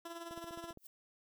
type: tone with tremolo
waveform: 15% pulse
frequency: 337.2 Hz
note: E4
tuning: 39 cents sharp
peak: -36 dBFS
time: 0.05-0.73 s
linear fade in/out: 5 ms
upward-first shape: sine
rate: 19 Hz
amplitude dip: 55%
type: click train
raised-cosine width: 2 ms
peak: -39 dBFS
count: 8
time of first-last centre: 0.31-0.774 s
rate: 15.1 Hz
type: noise with exponential growth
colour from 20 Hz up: violet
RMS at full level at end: -48 dBFS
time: 0.77-0.87 s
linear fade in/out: 5 ms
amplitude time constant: 20 ms
effects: none